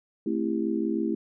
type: chord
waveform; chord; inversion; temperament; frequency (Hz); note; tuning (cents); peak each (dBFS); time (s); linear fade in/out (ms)
sine; A minor seventh; none; just; 220 / 264 / 330 / 396; A3 / C4 / E4 / G4; 0 / +16 / +2 / +18; -29 / -32 / -28 / -33; 0.26-1.15; 5
effects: none